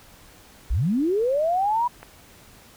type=linear sweep; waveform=sine; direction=up; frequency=38.06 to 987.8 Hz; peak=-19 dBFS; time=0.7-1.88 s; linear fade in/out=10 ms
type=click; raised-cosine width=0.5 ms; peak=-24 dBFS; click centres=2.03 s
effects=pink hiss -50 dBFS RMS until 2.76 s